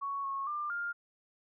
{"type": "tone with pitch steps", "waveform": "sine", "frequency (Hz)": [1113, 1096, 1193, 1405], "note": ["C#6", "C#6", "D6", "F6"], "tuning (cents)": [7, -20, 27, 10], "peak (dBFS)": -33, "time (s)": [0.01, 0.93], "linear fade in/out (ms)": 20, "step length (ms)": 230, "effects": []}